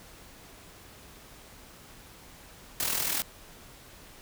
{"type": "noise with amplitude modulation", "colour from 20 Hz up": "white", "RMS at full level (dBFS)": -27, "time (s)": [2.8, 3.22], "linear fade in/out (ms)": 0, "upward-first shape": "sine", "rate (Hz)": 40.6, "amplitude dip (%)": 60, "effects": ["pink hiss -51 dBFS RMS until 4.21 s"]}